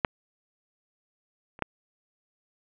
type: clicks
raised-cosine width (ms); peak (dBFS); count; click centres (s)
0.5; -6 / -30 / -10; 3; 0.048 / 1.591 / 1.623
effects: resampled to 8000 Hz + 8-bit